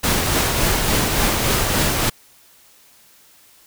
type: noise with tremolo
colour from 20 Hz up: pink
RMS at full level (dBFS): -17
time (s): 0.03-2.1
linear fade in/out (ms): 10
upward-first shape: triangle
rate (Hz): 3.5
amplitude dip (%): 35
effects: white hiss -51 dBFS RMS until 3.66 s